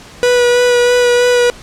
45% pulse tone with vibrato, 488.4 Hz, B4, 19 cents flat, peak -8 dBFS, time 0.23-1.5 s, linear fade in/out 0 ms, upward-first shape sine, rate 3.1 Hz, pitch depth 15 cents each way, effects pink hiss -36 dBFS RMS until 1.62 s + low-pass 8000 Hz 12 dB/octave

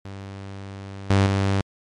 sawtooth tone with level steps, 98 Hz, G2, in tune, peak -30 / -11 / -15 dBFS, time 0.05-1.61 s, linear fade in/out 0 ms, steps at 1.1 / 1.26 s, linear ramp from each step 2 ms, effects low-pass 6000 Hz 12 dB/octave + MP3 64 kbps

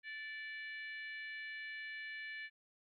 harmonic tone with a mistuned harmonic, 585 Hz, D5, 7 cents flat, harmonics 3 / 4 / 5 / 6 / 7, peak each -45 / -49 / -56 / -62 / -61 dBFS, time 0.03-2.5 s, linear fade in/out 50 ms, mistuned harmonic 4, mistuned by -17 cents, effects Opus 48 kbps

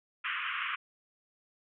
pink band-pass noise, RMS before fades -35 dBFS, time 0.24-0.76 s, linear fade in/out 10 ms, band 1100 to 3100 Hz, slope 96 dB/octave, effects none

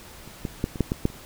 clicks, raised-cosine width 3 ms, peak -30 / -15 / -10 / -21 / -7 / -11 / -7 / -28 dBFS, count 8, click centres 0.276 / 0.452 / 0.641 / 0.758 / 0.807 / 0.919 / 1.054 / 1.101 s, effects pink hiss -45 dBFS RMS until 1.25 s

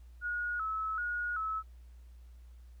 sine tone with vibrato, 1369 Hz, F6, 35 cents flat, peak -32 dBFS, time 0.21-1.63 s, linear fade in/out 50 ms, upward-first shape square, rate 1.3 Hz, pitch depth 93 cents each way, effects added 60 Hz sine -50 dBFS peak until 2.8 s + pink hiss -72 dBFS RMS until 2.8 s

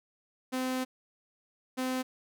sawtooth tone pair in turn, 257.2 / 257.2 Hz, C4 / C4, -30 / -30 cents, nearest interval unison, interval 0 cents, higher neither, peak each -26 dBFS, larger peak neither, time 0.52-0.85 / 1.77-2.03 s, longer first, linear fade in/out 20 ms, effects none

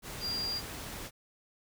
sine tone in noise, 4781 Hz, D8, 30 cents sharp, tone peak -32 dBFS, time 0.2-0.62 s, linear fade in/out 50 ms, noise pink, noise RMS -42 dBFS, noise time 0.02-1.11 s, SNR +7 dB, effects none

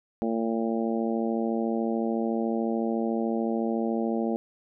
harmonic tone, 113.8 Hz, A#2, 41 cents flat, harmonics 2 / 3 / 4 / 5 / 6 / 7, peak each -27 / -31 / -33 / -35 / -37 / -38 dBFS, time 0.22-4.36 s, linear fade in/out 0 ms, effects none

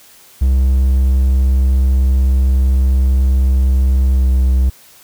triangle tone with pitch glide, 65.41 to 64.29 Hz, C2 to C2, 0 to -30 cents, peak -7 dBFS, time 0.41-4.7 s, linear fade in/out 10 ms, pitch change -30 cents, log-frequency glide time 4.17-4.22 s, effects white hiss -44 dBFS RMS until 5.03 s

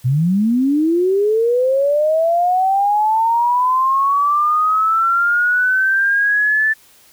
sine linear sweep, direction up, 118.5 to 1764 Hz, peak -12 dBFS, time 0.04-6.74 s, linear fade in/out 20 ms, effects white hiss -49 dBFS RMS until 7.12 s

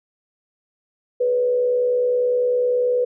sine tone with frequency modulation, 493.9 Hz, B4, in tune, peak -16 dBFS, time 1.2-3.05 s, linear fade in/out 10 ms, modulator 69.7 Hz, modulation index 0.33, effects none

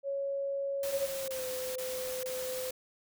sine tone, 554.4 Hz, C#5, in tune, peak -31 dBFS, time 0.03-1.1 s, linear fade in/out 50 ms
white noise bursts, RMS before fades -41 dBFS, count 4, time 0.83-2.708 s, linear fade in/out 2 ms, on 450 ms, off 26 ms
sine tone with pitch glide, 542 to 511.6 Hz, C#5 to C5, -39 to -39 cents, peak -35 dBFS, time 0.9-2.71 s, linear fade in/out 10 ms, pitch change -100 cents, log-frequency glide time 1.2-1.44 s
effects none

